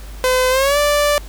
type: tone with pitch glide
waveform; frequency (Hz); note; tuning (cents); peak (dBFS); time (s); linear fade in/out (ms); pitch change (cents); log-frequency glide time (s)
sawtooth; 510 to 585.8; C5 to D5; -44 to -5; -9; 0.24-1.18; 0; +239; 0.5-0.78
effects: added 50 Hz sine -30 dBFS peak until 1.28 s + pink hiss -41 dBFS RMS until 1.28 s